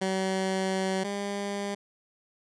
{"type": "tone pair in turn", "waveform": "15% pulse", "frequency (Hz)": [190, 201.3], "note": ["F#3", "G3"], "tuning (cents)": [46, 46], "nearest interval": "minor second", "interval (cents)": 100, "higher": "second", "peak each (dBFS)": [-20, -24], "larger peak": "first", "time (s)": [[0.01, 1.04], [1.04, 1.75]], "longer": "first", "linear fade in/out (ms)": 10, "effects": ["resampled to 22050 Hz"]}